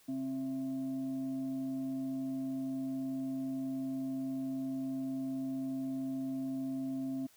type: tone with frequency modulation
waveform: sine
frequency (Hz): 265.1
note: C4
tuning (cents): +23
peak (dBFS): -34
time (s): 0.08-7.27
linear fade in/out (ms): 10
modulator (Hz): 401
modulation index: 0.33
effects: white hiss -64 dBFS RMS until 7.36 s